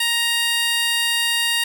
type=tone with high-pass filter; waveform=15% pulse; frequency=935 Hz; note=A#5; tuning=5 cents sharp; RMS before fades=-20 dBFS; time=0-1.64 s; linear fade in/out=5 ms; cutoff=2100 Hz; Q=0.74; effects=none